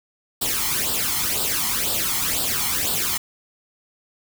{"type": "noise with flanger", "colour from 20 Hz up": "white", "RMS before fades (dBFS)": -23, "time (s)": [0.41, 3.18], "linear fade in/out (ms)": 10, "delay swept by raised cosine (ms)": [0.23, 0.96], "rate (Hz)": 2, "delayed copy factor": 0.7, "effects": []}